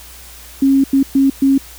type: tone bursts at uneven times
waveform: sine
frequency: 272 Hz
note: C#4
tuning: 33 cents flat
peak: -8 dBFS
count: 4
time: 0.62-0.84 / 0.93-1.03 / 1.15-1.3 / 1.42-1.58 s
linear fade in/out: 5 ms
effects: added 60 Hz sine -40 dBFS peak until 1.78 s + white hiss -38 dBFS RMS until 1.78 s